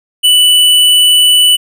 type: tone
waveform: square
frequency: 2973 Hz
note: F#7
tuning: 8 cents sharp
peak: -5 dBFS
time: 0.23-1.57 s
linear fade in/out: 20 ms
effects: none